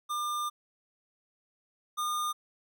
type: tone pair in turn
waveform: square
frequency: 1200 / 1213.9 Hz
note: D6 / D#6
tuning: +37 / -43 cents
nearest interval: unison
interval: 20 cents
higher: second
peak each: -31 / -30 dBFS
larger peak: second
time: 0.09-0.5 / 1.97-2.33 s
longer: first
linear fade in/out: 20 ms
effects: none